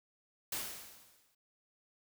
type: noise with exponential decay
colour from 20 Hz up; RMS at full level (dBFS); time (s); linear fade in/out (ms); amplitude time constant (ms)
white; -36; 0.52-1.35; 5; 180
effects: none